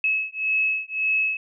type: beating tone pair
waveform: sine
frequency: 2581 / 2582.8 Hz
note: E7 / E7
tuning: -37 / -36 cents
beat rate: 1.8 Hz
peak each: -24 dBFS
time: 0.04-1.37 s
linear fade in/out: 2 ms
effects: none